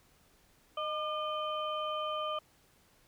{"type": "harmonic tone with a mistuned harmonic", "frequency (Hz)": 616, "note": "D#5", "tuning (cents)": -17, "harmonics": [1, 2, 4, 5], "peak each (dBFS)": [-37, -35, -51, -42], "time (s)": [0.77, 2.39], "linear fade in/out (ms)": 5, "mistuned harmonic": 2, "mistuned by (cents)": -41, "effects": ["pink hiss -66 dBFS RMS until 3.07 s"]}